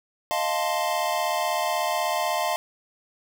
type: chord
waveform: square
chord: F dominant seventh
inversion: third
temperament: equal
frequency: 622.3 / 698.5 / 880 / 1046.5 Hz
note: Eb5 / F5 / A5 / C6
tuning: 0 / 0 / 0 / 0 cents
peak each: -30 / -28 / -30 / -31 dBFS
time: 0.31-2.56 s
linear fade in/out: 0 ms
effects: none